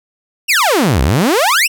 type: exponential two-way sweep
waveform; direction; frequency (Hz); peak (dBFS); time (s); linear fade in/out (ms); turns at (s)
sawtooth; down then up; 2914 to 58.9 to 2914; -6; 0.48-1.68; 20; 1.02
effects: none